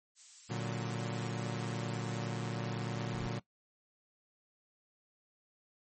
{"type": "noise", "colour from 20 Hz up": "violet", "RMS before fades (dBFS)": -46, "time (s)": [0.15, 2.29], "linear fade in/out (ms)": 50}
{"type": "chord", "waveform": "sawtooth", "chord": "Bb augmented", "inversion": "none", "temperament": "equal with one note detuned", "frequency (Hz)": [116.54, 146.32, 185], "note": ["Bb2", "D3", "F#3"], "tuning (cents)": [0, -6, 0], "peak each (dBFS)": [-34, -37, -37], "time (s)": [0.49, 3.4], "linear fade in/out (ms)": 20}
{"type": "noise with exponential growth", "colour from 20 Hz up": "brown", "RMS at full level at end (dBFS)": -44, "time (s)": [2.71, 3.27], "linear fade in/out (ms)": 2, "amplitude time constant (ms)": 120}
{"effects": ["noise-tail reverb RT60 0.1 s tail -19 dB re dry", "MP3 32 kbps"]}